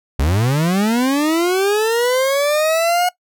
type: linear sweep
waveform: 40% pulse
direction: up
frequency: 61.74 to 726 Hz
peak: -13 dBFS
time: 0.19-3.09 s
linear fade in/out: 5 ms
effects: noise-tail reverb RT60 0.1 s tail -20 dB re dry